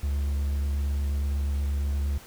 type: tone with vibrato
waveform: triangle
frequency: 70.7 Hz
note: C#2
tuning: 35 cents sharp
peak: -22 dBFS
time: 0.03-2.18 s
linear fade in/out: 5 ms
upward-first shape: sine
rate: 8.4 Hz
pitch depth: 13 cents each way
effects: pink hiss -48 dBFS RMS until 2.26 s